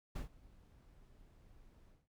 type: noise with ADSR envelope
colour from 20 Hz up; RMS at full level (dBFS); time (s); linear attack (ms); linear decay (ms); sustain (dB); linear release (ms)
brown; -38; 0.15-2.08; 11; 120; -24; 200
effects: none